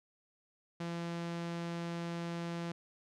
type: tone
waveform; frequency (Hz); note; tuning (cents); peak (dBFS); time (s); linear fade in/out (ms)
sawtooth; 170; F3; -46; -33; 0.8-2.72; 5
effects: low-pass 6000 Hz 12 dB/octave